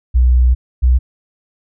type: tone pair in turn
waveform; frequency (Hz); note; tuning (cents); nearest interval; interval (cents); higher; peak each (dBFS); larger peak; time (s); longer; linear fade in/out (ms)
sine; 62 / 62.58; B1 / B1; +7 / +24; unison; 17; second; -7; neither; 0.14-0.55 / 0.82-0.99; first; 20
effects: none